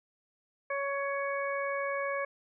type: harmonic tone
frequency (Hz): 558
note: C#5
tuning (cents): +11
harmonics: 1 / 2 / 3 / 4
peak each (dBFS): -33 / -36 / -38 / -39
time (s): 0.7-2.25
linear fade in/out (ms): 5
effects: none